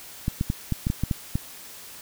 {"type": "clicks", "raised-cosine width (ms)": 5, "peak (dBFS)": -11, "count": 9, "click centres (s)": [0.281, 0.411, 0.501, 0.723, 0.869, 0.901, 1.036, 1.112, 1.355], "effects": ["white hiss -43 dBFS RMS until 2.01 s"]}